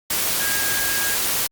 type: tone in noise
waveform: sine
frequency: 1631 Hz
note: G#6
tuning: 32 cents flat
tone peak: -26 dBFS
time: 0.4-1.15 s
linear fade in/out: 5 ms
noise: white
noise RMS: -22 dBFS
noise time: 0.1-1.47 s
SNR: -7 dB
effects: Opus 48 kbps